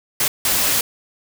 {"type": "noise bursts at uneven times", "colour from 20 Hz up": "white", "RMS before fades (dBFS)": -18, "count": 2, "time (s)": [[0.2, 0.28], [0.45, 0.81]], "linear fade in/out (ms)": 2, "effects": []}